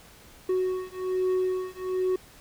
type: beating tone pair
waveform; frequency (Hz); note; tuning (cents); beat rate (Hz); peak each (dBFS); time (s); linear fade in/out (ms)
triangle; 370 / 371.2; F#4 / F#4; 0 / +6; 1.2; -26; 0.49-2.16; 5
effects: pink hiss -52 dBFS RMS until 2.4 s